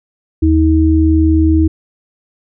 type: tone pair together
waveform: sine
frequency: 79.2 / 318.1 Hz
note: D#2 / D#4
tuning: +31 / +38 cents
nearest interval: 2 octaves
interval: 2407 cents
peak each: -10 dBFS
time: 0.42-1.68 s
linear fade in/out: 10 ms
effects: none